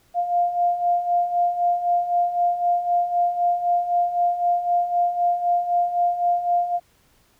sine beating tone pair, 698.5 / 702.4 Hz, F5 / F5, 0 / +10 cents, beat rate 3.9 Hz, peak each -25 / -19 dBFS, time 0.14-6.8 s, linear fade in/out 50 ms, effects pink hiss -60 dBFS RMS until 7.39 s

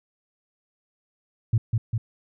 sine tone with echo, 112.7 Hz, A2, 42 cents sharp, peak -15 dBFS, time 1.53-1.58 s, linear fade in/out 5 ms, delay 200 ms, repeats 2, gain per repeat -3 dB, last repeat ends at 1.98 s, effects tanh soft clip ceiling -11 dBFS

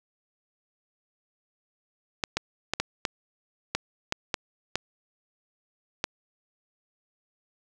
clicks, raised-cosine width 0.2 ms, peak -8 dBFS, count 10, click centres 2.238 / 2.37 / 2.736 / 2.8 / 3.052 / 3.75 / 4.124 / 4.342 / 4.756 / 6.041 s, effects none

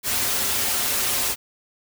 white noise with comb filter, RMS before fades -23 dBFS, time 0.03-1.36 s, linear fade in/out 50 ms, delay 6.2 ms, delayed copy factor -0.65, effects none

